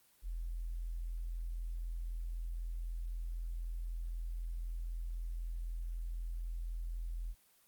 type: tone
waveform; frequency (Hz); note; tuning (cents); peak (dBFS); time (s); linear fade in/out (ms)
sine; 41.96; E1; +31; -37; 0.22-7.35; 50
effects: white hiss -68 dBFS RMS until 7.67 s + Opus 24 kbps